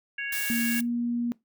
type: harmonic tone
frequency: 554.4 Hz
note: C#5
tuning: in tune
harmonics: 3 / 4 / 5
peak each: -32 / -36 / -35 dBFS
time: 0.18-0.8 s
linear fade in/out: 5 ms
type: noise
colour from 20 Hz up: blue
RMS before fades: -32 dBFS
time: 0.32-0.81 s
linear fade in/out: 5 ms
type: tone with pitch glide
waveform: sine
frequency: 234.1 to 238.3 Hz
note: A#3 to A#3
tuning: +8 to +38 cents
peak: -25 dBFS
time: 0.5-1.32 s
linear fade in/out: 0 ms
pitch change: +30 cents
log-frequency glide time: 0.69-0.86 s
effects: noise-tail reverb RT60 0.2 s tail -22 dB re dry